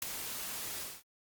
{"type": "noise with ADSR envelope", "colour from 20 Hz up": "white", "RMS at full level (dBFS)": -30, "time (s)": [0.02, 1.03], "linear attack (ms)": 5, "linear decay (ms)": 4, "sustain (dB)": -10, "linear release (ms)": 220, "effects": ["Opus 48 kbps"]}